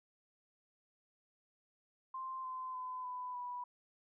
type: tone with pitch steps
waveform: sine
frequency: 1046.5 / 1030.3 / 1014.4 / 998.7 / 983.2 Hz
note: C6 / C6 / B5 / B5 / B5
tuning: 0 / -27 / +46 / +19 / -8 cents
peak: -40 dBFS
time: 2.14-3.64 s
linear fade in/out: 5 ms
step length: 300 ms
effects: none